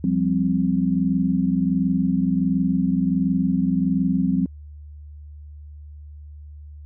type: chord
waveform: sine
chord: F suspended second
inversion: none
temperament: equal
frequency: 174.61 / 196 / 261.6 Hz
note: F3 / G3 / C4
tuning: 0 / 0 / 0 cents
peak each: -22 dBFS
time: 0.04-4.46 s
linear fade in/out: 2 ms
effects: added 74 Hz sine -37 dBFS peak until 6.85 s